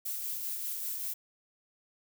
violet noise with tremolo, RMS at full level -35 dBFS, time 0.05-1.14 s, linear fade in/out 10 ms, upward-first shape sine, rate 5.1 Hz, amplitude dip 30%, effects none

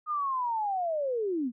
sine linear sweep, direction down, 1244.5 to 222.8 Hz, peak -27 dBFS, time 0.06-1.52 s, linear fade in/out 50 ms, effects none

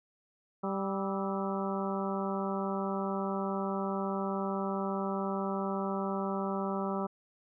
harmonic tone with a mistuned harmonic, 195.3 Hz, G3, 6 cents flat, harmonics 1 / 2 / 3 / 4 / 5 / 6 / 7, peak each -34 / -37 / -39 / -40 / -41 / -42 / -42 dBFS, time 0.63-7.07 s, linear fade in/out 10 ms, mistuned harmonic 7, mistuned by -72 cents, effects none

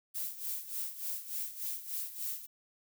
violet noise with tremolo, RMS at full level -36 dBFS, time 0.14-2.47 s, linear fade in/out 20 ms, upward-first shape sine, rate 3.4 Hz, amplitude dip 75%, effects none

